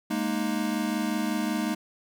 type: chord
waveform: square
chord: Ab suspended second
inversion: none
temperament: equal with one note detuned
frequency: 207.7 / 233.1 / 309 Hz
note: Ab3 / Bb3 / Eb4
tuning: 0 / 0 / -12 cents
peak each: -31 dBFS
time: 0.1-1.75 s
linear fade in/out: 10 ms
effects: none